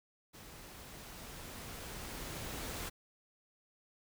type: noise with level ramp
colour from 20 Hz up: pink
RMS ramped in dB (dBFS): -53 to -41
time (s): 0.33-2.9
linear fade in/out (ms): 20
effects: none